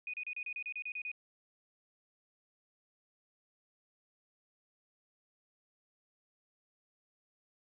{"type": "tone bursts", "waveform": "sine", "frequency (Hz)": 2479, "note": "D#7", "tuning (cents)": -7, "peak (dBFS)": -37, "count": 11, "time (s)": [0.07, 1.116], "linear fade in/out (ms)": 2, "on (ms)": 66, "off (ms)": 32, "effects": []}